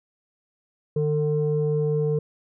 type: tone pair together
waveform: sine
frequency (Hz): 151.65 / 450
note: D#3 / A4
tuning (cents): -44 / +39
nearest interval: octave + perfect fifth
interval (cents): 1883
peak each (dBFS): -22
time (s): 0.96-2.19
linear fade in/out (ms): 5
effects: tanh soft clip ceiling -14 dBFS